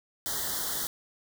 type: band-stop noise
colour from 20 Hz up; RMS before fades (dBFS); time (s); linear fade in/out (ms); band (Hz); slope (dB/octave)
white; -32; 0.26-0.87; 0; 2000 to 3100; 96
effects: none